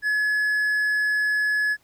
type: tone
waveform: triangle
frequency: 1700 Hz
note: G#6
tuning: 40 cents sharp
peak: -18 dBFS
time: 0.02-1.77 s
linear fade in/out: 50 ms
effects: pink hiss -62 dBFS RMS until 1.83 s